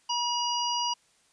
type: harmonic tone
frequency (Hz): 961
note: B5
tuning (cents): -48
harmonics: 1 / 3 / 5 / 6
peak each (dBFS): -29 / -32 / -33 / -36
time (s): 0.09-0.94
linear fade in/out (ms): 10
effects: white hiss -65 dBFS RMS until 1.32 s + resampled to 22050 Hz